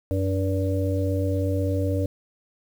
harmonic tone with a mistuned harmonic, 96.2 Hz, G2, 32 cents flat, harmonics 1 / 3 / 5 / 6, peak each -23 / -28 / -30 / -31 dBFS, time 0.11-2.06 s, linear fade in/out 0 ms, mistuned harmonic 1, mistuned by -51 cents, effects 8-bit

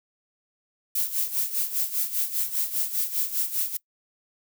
violet noise with tremolo, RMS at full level -24 dBFS, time 0.95-3.77 s, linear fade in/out 5 ms, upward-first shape sine, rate 5 Hz, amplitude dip 75%, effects noise-tail reverb RT60 0.1 s tail -22 dB re dry

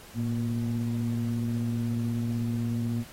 triangle ring-modulated tone, 60.7 Hz, B1, 29 cents flat, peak -21 dBFS, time 0.14-3.05 s, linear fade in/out 50 ms, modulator 174 Hz, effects pink hiss -49 dBFS RMS until 3.12 s + AAC 48 kbps

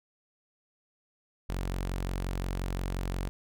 sawtooth tone, 45.68 Hz, F#1, 21 cents flat, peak -27 dBFS, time 1.49-3.29 s, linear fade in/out 0 ms, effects none

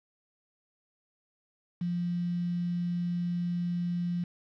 sine tone with quantisation, 174.61 Hz, F3, in tune, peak -28 dBFS, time 1.81-4.24 s, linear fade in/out 5 ms, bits 8, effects low-pass 3000 Hz 12 dB/octave

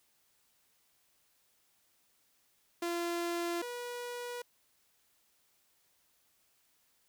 sawtooth tone pair in turn, 343.3 / 485.5 Hz, F4 / B4, -30 / -30 cents, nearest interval tritone, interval 600 cents, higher second, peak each -29 / -35 dBFS, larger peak first, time 2.82-3.62 / 3.62-4.42 s, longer neither, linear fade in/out 5 ms, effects white hiss -72 dBFS RMS until 7.08 s

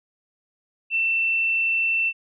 sine tone, 2682 Hz, E7, 29 cents sharp, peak -19 dBFS, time 0.9-2.13 s, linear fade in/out 50 ms, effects none

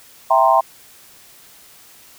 sine chord, C dominant seventh, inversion first, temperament equal, 659.3 / 784 / 932.3 / 1046.5 Hz, E5 / G5 / Bb5 / C6, 0 / 0 / 0 / 0 cents, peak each -16 dBFS, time 0.3-0.61 s, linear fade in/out 10 ms, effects white hiss -46 dBFS RMS until 2.18 s

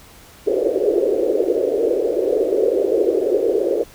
pink band-pass noise, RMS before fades -18 dBFS, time 0.46-3.84 s, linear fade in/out 20 ms, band 360 to 530 Hz, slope 48 dB/octave, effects pink hiss -45 dBFS RMS until 3.94 s

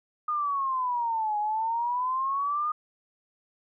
sine exponential two-way sweep, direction down then up, 1231 to 830.6 to 1231 Hz, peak -25 dBFS, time 0.28-2.72 s, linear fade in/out 5 ms, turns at 1.38 s, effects none

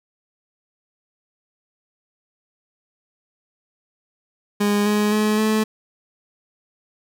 30% pulse tone with pitch steps, 205.5 / 209.2 / 213 / 216.8 Hz, G#3 / G#3 / G#3 / A3, -18 / +13 / +44 / -25 cents, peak -14 dBFS, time 4.6-5.64 s, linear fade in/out 10 ms, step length 260 ms, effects none

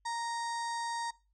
harmonic tone, 932.3 Hz, A#5, in tune, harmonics 1 / 2 / 4 / 5 / 6 / 7 / 8 / 9 / 10, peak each -34 / -43 / -48 / -47 / -52 / -52 / -54 / -52 / -58 dBFS, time 0.05-1.11 s, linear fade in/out 10 ms, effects noise-tail reverb RT60 0.3 s tail -21 dB re dry + added 50 Hz sine -70 dBFS peak until 1.33 s

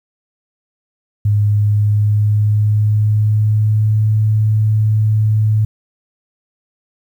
sine tone with pitch glide, 103.83 to 107.8 Hz, G#2 to A2, 0 to -35 cents, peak -10 dBFS, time 1.25-5.65 s, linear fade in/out 5 ms, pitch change +65 cents, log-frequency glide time 1.42-4.11 s, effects 8-bit

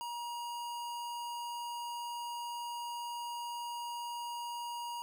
square tone, 951 Hz, A#5, 34 cents sharp, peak -39 dBFS, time 0.01-5.02 s, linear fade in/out 0 ms, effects none

